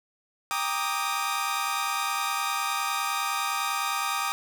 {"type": "chord", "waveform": "sawtooth", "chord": "Eb major seventh", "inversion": "first", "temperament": "equal with one note detuned", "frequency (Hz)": [793.6, 932.3, 1174.7, 1244.5], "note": ["G5", "Bb5", "D6", "Eb6"], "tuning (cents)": [21, 0, 0, 0], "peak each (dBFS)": [-30, -31, -28, -26], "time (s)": [0.51, 4.32], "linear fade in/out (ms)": 0, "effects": []}